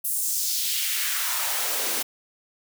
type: noise with high-pass filter sweep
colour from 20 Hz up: white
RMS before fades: -26 dBFS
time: 0.04-2.03 s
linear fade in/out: 10 ms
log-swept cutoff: 11000 to 280 Hz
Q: 1.5
effects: none